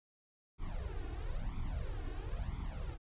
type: noise with flanger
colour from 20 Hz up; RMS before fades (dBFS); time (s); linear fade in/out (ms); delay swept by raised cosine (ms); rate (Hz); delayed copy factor
brown; -39; 0.58-2.98; 50; 0.87 to 2.77; 1; +0.95
effects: resampled to 8000 Hz